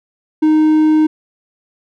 triangle tone, 310 Hz, D#4, 6 cents flat, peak -6 dBFS, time 0.42-1.07 s, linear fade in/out 10 ms, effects none

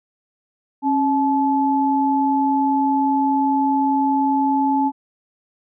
sine tone pair together, 273 / 862.5 Hz, C#4 / A5, -26 / -35 cents, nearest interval octave + minor sixth, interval 1991 cents, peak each -18 dBFS, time 0.82-4.92 s, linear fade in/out 50 ms, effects none

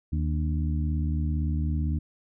harmonic tone with a mistuned harmonic, 77.78 Hz, D#2, in tune, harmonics 1 / 2 / 3 / 4, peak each -25 / -31 / -35 / -37 dBFS, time 0.12-1.99 s, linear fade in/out 10 ms, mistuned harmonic 4, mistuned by -79 cents, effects none

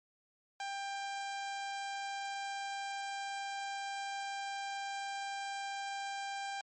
sawtooth tone, 793 Hz, G5, 20 cents sharp, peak -34 dBFS, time 0.6-6.61 s, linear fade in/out 2 ms, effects MP3 32 kbps

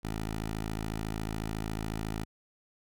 10% pulse tone, 54 Hz, A1, 32 cents flat, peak -25 dBFS, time 0.03-2.25 s, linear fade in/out 20 ms, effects none

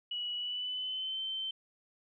sine tone with pitch glide, 2931 to 3096 Hz, F#7 to G7, -17 to -22 cents, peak -34 dBFS, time 0.11-1.51 s, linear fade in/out 5 ms, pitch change +95 cents, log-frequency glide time 0.35-1.21 s, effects none

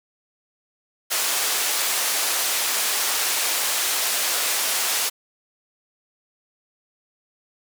white band-pass noise, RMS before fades -23 dBFS, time 1.1-5.1 s, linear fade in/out 20 ms, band 500 to 12000 Hz, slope 12 dB/octave, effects none

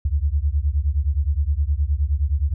sine beating tone pair, 68.1 / 77.7 Hz, C#2 / D#2, -30 / -2 cents, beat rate 9.6 Hz, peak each -20 / -21 dBFS, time 0.05-2.54 s, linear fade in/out 5 ms, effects none

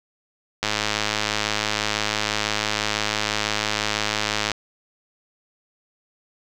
click train, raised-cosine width 0.2 ms, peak -4 dBFS, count 413, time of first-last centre 0.63-4.517 s, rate 106 Hz, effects none

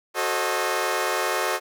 15% pulse chord, F# diminished seventh, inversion none, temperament equal with one note detuned, 370 / 440 / 534.2 / 622.3 Hz, F#4 / A4 / C5 / Eb5, 0 / 0 / +36 / 0 cents, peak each -22 dBFS, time 0.14-1.6 s, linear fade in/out 50 ms, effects none

